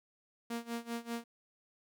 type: tone with tremolo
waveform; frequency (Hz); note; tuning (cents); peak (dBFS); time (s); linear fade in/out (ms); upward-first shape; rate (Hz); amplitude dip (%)
sawtooth; 233.8; A#3; +5; -31; 0.5-1.24; 5; sine; 5.1; 90
effects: none